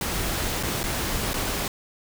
pink noise with dropouts, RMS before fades -27 dBFS, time 0.01-1.68 s, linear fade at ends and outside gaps 2 ms, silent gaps 0.629-0.633 / 0.832-0.838 / 1.334-1.34 s, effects none

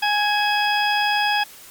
harmonic tone with a mistuned harmonic, 830.6 Hz, G#5, in tune, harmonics 1 / 2 / 3 / 4 / 6, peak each -20 / -23 / -25 / -26 / -28 dBFS, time 0.02-1.44 s, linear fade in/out 10 ms, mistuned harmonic 3, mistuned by +44 cents, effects white hiss -43 dBFS RMS until 1.7 s + MP3 96 kbps

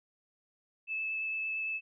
sine tone with vibrato, 2616 Hz, E7, 14 cents flat, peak -32 dBFS, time 0.87-1.81 s, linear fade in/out 50 ms, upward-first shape sine, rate 8.8 Hz, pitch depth 9 cents each way, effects none

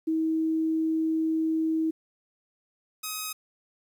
sine / 5% pulse tone pair in turn, 320 / 1263.1 Hz, D#4 / D#6, +49 / +26 cents, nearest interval 2 octaves, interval 2377 cents, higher second, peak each -23 / -20 dBFS, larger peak second, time 0.07-1.91 / 3.03-3.33 s, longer first, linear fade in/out 10 ms, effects 10-bit

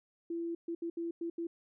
sine tone bursts at uneven times, 336.8 Hz, E4, 37 cents sharp, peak -34 dBFS, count 6, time 0.3-0.55 / 0.68-0.75 / 0.82-0.9 / 0.97-1.11 / 1.21-1.3 / 1.38-1.47 s, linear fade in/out 5 ms, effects none

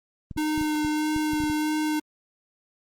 clicks, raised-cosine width 5 ms, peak -23 dBFS, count 10, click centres 0.312 / 0.365 / 0.578 / 0.613 / 0.848 / 1.163 / 1.334 / 1.403 / 1.438 / 1.499 s
square tone with vibrato, 305.3 Hz, D#4, 33 cents flat, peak -24 dBFS, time 0.37-2 s, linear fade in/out 10 ms, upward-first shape sine, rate 1.6 Hz, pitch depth 12 cents each way
effects Opus 24 kbps

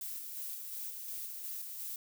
violet noise with tremolo, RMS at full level -41 dBFS, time 0.01-1.96 s, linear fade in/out 2 ms, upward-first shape square, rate 2.8 Hz, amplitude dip 30%, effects none

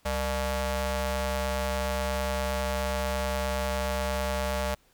sawtooth ring-modulated tone, 264.5 Hz, C4, 19 cents sharp, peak -20 dBFS, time 0.05-4.75 s, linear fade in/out 10 ms, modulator 333 Hz, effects pink hiss -64 dBFS RMS until 4.93 s

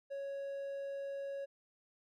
triangle tone, 554.4 Hz, C#5, in tune, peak -37 dBFS, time 0.1-1.46 s, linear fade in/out 20 ms, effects none

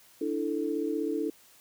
sine chord, D suspended second, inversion none, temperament equal, 293.7 / 329.6 / 440 Hz, D4 / E4 / A4, 0 / 0 / 0 cents, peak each -32 dBFS, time 0.21-1.3 s, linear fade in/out 5 ms, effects white hiss -58 dBFS RMS until 1.6 s + high-pass 60 Hz 12 dB/octave

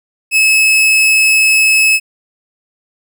40% pulse tone, 2588 Hz, E7, 32 cents flat, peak -6 dBFS, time 0.31-2 s, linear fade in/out 50 ms, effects none

